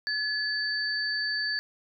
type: tone pair together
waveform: sine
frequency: 1708 / 4560 Hz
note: G#6 / C#8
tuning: +48 / +48 cents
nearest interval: octave + perfect fourth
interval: 1700 cents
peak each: -29 / -30 dBFS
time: 0.07-1.59 s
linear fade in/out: 0 ms
effects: none